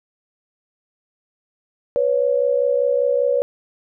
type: tone pair together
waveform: sine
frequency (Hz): 493.9 / 559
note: B4 / C#5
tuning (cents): 0 / +14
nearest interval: major second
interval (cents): 214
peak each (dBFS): -18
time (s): 1.96-3.42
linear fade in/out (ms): 0
effects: none